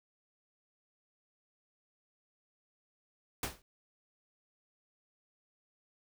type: noise with exponential decay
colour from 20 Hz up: pink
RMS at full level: -31 dBFS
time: 3.43-3.62 s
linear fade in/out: 2 ms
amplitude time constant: 40 ms
effects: none